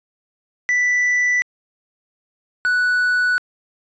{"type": "tone pair in turn", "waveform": "triangle", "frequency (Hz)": [1975.5, 1480], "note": ["B6", "F#6"], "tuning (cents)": [0, 0], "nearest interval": "perfect fourth", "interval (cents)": 500, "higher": "first", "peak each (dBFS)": -13, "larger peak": "neither", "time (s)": [[0.69, 1.42], [2.65, 3.38]], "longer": "neither", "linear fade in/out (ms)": 0, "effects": ["resampled to 16000 Hz"]}